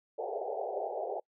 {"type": "band-pass noise", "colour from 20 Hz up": "white", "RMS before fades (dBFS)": -36, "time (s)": [0.18, 1.2], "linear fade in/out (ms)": 5, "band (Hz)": [380, 810], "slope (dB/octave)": 96, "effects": ["noise-tail reverb RT60 0.1 s tail -26 dB re dry"]}